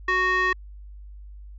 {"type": "tone with band-pass filter", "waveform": "square", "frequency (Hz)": 370, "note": "F#4", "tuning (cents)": 0, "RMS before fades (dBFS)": -22, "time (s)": [0.08, 0.53], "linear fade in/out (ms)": 5, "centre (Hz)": 1600, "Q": 5.9, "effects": ["added 50 Hz sine -39 dBFS peak until 1.58 s", "resampled to 16000 Hz"]}